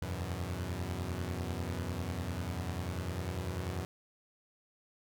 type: chord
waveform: sawtooth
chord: E suspended second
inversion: none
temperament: equal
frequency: 82.41 / 92.5 / 123.47 Hz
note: E2 / F#2 / B2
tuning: 0 / 0 / 0 cents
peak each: -35 / -34 / -39 dBFS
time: 0.02-3.85 s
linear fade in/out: 0 ms
effects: none

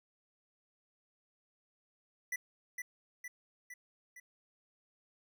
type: tone with echo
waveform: square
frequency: 1975.5 Hz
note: B6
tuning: in tune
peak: -35 dBFS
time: 2.32-2.36 s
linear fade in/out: 5 ms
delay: 460 ms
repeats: 4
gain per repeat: -4 dB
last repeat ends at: 4.2 s
effects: none

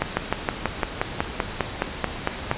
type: slowing click train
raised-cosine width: 0.5 ms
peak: -5 dBFS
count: 14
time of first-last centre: 0.02-2.514 s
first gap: 150 ms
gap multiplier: 1.04
effects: pink hiss -33 dBFS RMS until 2.57 s + resampled to 8000 Hz

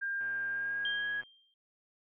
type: tone with pitch glide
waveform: sine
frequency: 1600 to 1660.3 Hz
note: G6 to G#6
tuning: +35 to -1 cents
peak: -32 dBFS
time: 0.01-1.22 s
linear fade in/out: 20 ms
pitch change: +64 cents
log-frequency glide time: 0.5-1.05 s
type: click train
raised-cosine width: 0.5 ms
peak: -40 dBFS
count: 128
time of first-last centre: 0.21-1.234 s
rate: 124 Hz
type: tone with exponential decay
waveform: sine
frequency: 3178 Hz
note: G7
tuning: 23 cents sharp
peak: -32 dBFS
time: 0.85-1.54 s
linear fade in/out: 2 ms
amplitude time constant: 150 ms
effects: none

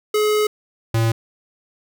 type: tone pair in turn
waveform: square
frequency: 424 / 113.67 Hz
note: G#4 / A#2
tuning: +36 / -43 cents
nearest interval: octave + major seventh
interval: 2279 cents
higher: first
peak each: -16 dBFS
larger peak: neither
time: 0.14-0.47 / 0.94-1.12 s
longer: first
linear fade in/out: 5 ms
effects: none

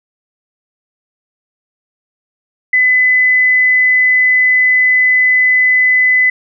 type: tone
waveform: sine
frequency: 2010 Hz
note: B6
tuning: 30 cents sharp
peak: -7 dBFS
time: 2.73-6.3 s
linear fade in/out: 5 ms
effects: none

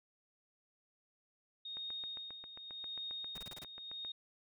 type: tone with tremolo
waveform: sine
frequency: 3714 Hz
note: A#7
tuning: 7 cents flat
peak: -40 dBFS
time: 1.65-4.12 s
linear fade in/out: 5 ms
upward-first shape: sine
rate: 0.88 Hz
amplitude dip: 65%
type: click train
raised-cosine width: 0.5 ms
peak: -38 dBFS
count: 18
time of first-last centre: 1.77-4.049 s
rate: 7.46 Hz
type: noise bursts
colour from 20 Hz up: pink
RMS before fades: -50 dBFS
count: 6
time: 3.35-3.642 s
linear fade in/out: 5 ms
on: 27 ms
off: 26 ms
effects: none

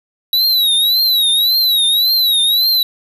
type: tone with vibrato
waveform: square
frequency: 3900 Hz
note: B7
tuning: 23 cents flat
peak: -11 dBFS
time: 0.33-2.83 s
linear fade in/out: 2 ms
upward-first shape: triangle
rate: 1.8 Hz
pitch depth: 140 cents each way
effects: none

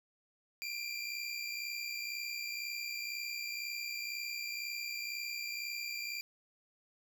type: tone pair together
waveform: 25% pulse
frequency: 2349 / 2411 Hz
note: D7 / D7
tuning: 0 / +45 cents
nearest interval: unison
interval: 45 cents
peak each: -37 / -37 dBFS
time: 0.62-6.21 s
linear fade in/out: 0 ms
effects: none

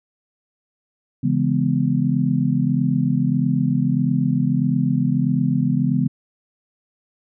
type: chord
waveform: sine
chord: C# minor seventh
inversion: none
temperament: just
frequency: 138.59 / 166.31 / 207.9 / 249.5 Hz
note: C#3 / E3 / G#3 / B3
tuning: 0 / +16 / +2 / +18 cents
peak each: -21 / -22 / -23 / -21 dBFS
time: 1.23-6.08 s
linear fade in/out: 10 ms
effects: none

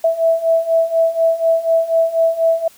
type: beating tone pair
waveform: sine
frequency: 655 / 659.1 Hz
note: E5 / E5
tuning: -11 / 0 cents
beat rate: 4.1 Hz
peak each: -17 / -14 dBFS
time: 0.04-2.68 s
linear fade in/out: 5 ms
effects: white hiss -47 dBFS RMS until 2.77 s

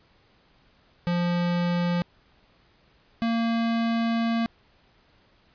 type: tone pair in turn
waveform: square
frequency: 174.61 / 229.9 Hz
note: F3 / A#3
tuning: 0 / -24 cents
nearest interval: perfect fourth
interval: 476 cents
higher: second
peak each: -23 / -23 dBFS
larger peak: neither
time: 1.07-2.02 / 3.22-4.46 s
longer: second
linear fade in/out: 0 ms
effects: pink hiss -61 dBFS RMS until 5.54 s + resampled to 11025 Hz

